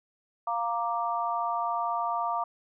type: chord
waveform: sine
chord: Bb major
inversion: second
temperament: equal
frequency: 698.5 / 932.3 / 1174.7 Hz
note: F5 / Bb5 / D6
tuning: 0 / 0 / 0 cents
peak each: -31 dBFS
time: 0.47-2.44 s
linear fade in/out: 5 ms
effects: none